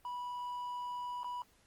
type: tone with dropouts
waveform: triangle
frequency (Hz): 981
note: B5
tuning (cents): -12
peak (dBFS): -36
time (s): 0.05-1.42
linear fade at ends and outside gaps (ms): 1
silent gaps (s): 1.233-1.244
effects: pink hiss -68 dBFS RMS until 1.66 s + Opus 24 kbps